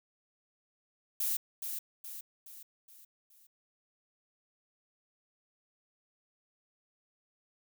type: noise with echo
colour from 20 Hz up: violet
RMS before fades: -32 dBFS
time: 1.2-1.37 s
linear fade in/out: 5 ms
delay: 420 ms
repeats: 5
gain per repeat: -6 dB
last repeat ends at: 3.47 s
effects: none